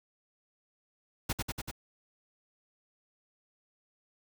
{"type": "noise with echo", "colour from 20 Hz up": "pink", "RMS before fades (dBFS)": -31, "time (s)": [1.29, 1.33], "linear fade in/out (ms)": 10, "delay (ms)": 96, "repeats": 4, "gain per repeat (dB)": -2, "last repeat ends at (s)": 1.714, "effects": []}